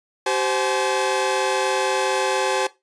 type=tone cluster; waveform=sawtooth; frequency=383.9 / 521 / 852 Hz; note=G4 / C5 / G#5; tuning=-36 / -7 / +44 cents; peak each=-20 dBFS; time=0.26-2.67 s; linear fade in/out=5 ms; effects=noise-tail reverb RT60 0.2 s tail -17 dB re dry + resampled to 22050 Hz